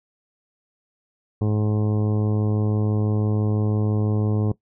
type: harmonic tone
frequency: 106 Hz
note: G#2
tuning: 36 cents sharp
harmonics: 1 / 2 / 3 / 4 / 5 / 6 / 7 / 8 / 9 / 10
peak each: -20 / -26 / -30 / -30 / -37 / -44 / -41 / -46 / -47 / -45 dBFS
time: 1.41-4.52 s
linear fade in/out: 5 ms
effects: noise-tail reverb RT60 0.1 s tail -18 dB re dry